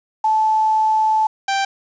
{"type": "tone pair in turn", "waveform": ["sine", "sawtooth"], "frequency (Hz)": [871, 784.5], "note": ["A5", "G5"], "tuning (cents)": [-18, 1], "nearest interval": "major second", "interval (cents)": 181, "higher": "first", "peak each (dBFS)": -13, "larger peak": "neither", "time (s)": [[0.24, 1.27], [1.48, 1.65]], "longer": "first", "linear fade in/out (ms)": 5, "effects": ["resampled to 16000 Hz", "7-bit"]}